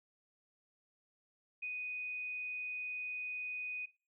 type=tone; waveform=sine; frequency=2489 Hz; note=D#7; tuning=in tune; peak=-38 dBFS; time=1.62-3.86 s; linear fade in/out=10 ms; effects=noise-tail reverb RT60 0.3 s tail -18 dB re dry